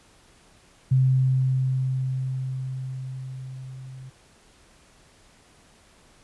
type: tone with level ramp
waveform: sine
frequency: 130.6 Hz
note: C3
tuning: 3 cents flat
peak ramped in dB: -15 to -38 dBFS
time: 0.91-4.1 s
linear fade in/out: 10 ms
effects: pink hiss -56 dBFS RMS until 6.23 s + resampled to 24000 Hz